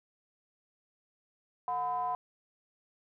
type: ring-modulated tone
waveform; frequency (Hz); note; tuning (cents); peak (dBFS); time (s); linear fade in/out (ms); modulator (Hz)
triangle; 139.5; C#3; +11; -25; 1.68-2.15; 0; 867
effects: none